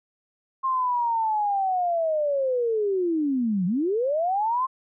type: linear two-way sweep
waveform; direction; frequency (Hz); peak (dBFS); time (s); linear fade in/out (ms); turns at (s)
sine; down then up; 1068 to 171.1 to 1068; -21; 0.63-4.67; 20; 3.66
effects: none